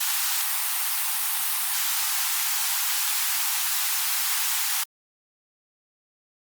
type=high-pass noise; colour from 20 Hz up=white; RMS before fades=-25 dBFS; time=0-4.84 s; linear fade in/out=10 ms; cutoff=750 Hz; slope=96 dB/octave; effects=Opus 32 kbps